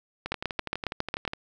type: two click trains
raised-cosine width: 0.3 ms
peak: -16 / -11 dBFS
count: 14 / 8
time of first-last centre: 0.26-1.334 / 0.32-1.278 s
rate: 12.1 / 7.31 Hz
effects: none